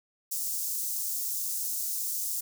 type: high-pass noise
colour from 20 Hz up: white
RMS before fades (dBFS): -32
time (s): 0.31-2.41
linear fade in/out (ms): 10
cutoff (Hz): 5800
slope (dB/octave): 24
effects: none